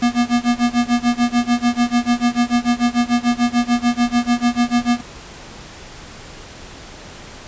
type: tone with tremolo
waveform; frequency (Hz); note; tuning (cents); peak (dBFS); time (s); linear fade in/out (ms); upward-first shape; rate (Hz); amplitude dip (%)
square; 240.5; B3; -46; -12; 0.02-5.01; 5; sine; 6.8; 95
effects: pink hiss -37 dBFS RMS until 7.47 s + resampled to 16000 Hz